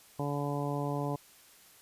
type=harmonic tone; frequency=143.6 Hz; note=D3; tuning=39 cents flat; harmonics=1 / 2 / 3 / 4 / 5 / 6 / 7; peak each=-34 / -37 / -39 / -40 / -41 / -42 / -42 dBFS; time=0.19-1.16 s; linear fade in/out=5 ms; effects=white hiss -58 dBFS RMS until 1.81 s + resampled to 32000 Hz